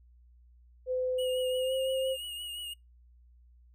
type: tone with pitch glide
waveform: sine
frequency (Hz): 509 to 526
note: C5 to C5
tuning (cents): -48 to +9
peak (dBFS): -28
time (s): 0.86-2.17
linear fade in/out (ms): 50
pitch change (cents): +57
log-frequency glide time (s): 1.58-1.75
type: tone with vibrato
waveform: square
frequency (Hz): 2880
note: F#7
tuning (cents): -47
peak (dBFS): -38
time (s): 1.18-2.74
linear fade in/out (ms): 10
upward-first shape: triangle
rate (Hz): 5.8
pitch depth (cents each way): 41
effects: noise-tail reverb RT60 0.2 s tail -25 dB re dry + added 60 Hz sine -56 dBFS peak until 3.74 s